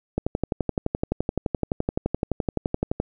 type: click train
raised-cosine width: 2 ms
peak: -9 dBFS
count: 34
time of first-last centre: 0.18-3.001 s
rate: 11.7 Hz
effects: none